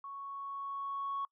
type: tone with level ramp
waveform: sine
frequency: 1108.7 Hz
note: C#6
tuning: in tune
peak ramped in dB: -42 to -32 dBFS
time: 0.04-1.25 s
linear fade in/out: 2 ms
effects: noise-tail reverb RT60 0.1 s tail -26 dB re dry + tanh soft clip ceiling -30 dBFS